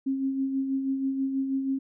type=tone with tremolo; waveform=sine; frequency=268.9 Hz; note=C4; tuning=47 cents sharp; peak=-23 dBFS; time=0.06-1.79 s; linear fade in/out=10 ms; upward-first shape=sine; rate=6.2 Hz; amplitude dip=45%; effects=none